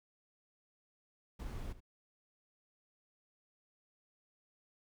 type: noise with echo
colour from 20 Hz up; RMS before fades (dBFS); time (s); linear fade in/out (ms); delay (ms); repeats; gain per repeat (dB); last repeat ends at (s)
brown; -42; 1.39-1.73; 10; 75; 1; -15; 1.805
effects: none